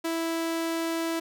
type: tone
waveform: sawtooth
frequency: 329.6 Hz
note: E4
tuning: in tune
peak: -23 dBFS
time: 0.04-1.2 s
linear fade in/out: 10 ms
effects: none